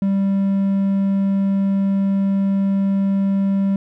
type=tone; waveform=triangle; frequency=196 Hz; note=G3; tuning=in tune; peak=-13 dBFS; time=0.02-3.76 s; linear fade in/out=2 ms; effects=none